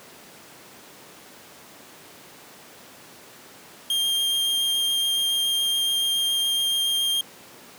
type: tone with vibrato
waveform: 45% pulse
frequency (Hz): 3204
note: G7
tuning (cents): +37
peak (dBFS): -21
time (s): 3.9-7.21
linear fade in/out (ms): 2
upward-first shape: sine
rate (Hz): 7.1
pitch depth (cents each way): 9
effects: pink hiss -46 dBFS RMS until 7.78 s + high-pass 200 Hz 12 dB/octave